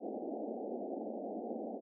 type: band-pass noise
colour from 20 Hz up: pink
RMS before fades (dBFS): -41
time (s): 0-1.81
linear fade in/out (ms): 50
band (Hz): 210 to 780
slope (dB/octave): 96
effects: none